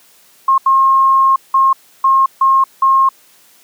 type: tone bursts at uneven times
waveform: sine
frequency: 1073 Hz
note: C6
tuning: 43 cents sharp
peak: -7 dBFS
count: 6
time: 0.48-0.58 / 0.66-1.36 / 1.54-1.73 / 2.04-2.26 / 2.41-2.64 / 2.82-3.09 s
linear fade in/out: 5 ms
effects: white hiss -48 dBFS RMS until 3.63 s + high-pass 150 Hz 12 dB/octave